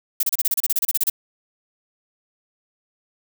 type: noise bursts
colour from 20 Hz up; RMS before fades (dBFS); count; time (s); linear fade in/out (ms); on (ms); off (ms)
violet; -19; 15; 0.2-1.099; 5; 31; 31
effects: none

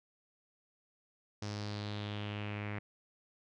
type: tone with low-pass filter sweep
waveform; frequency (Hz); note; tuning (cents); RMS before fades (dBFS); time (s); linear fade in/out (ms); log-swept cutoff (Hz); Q
sawtooth; 103.83; G#2; 0; -40; 1.42-2.79; 5; 5600 to 2100; 3.7
effects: none

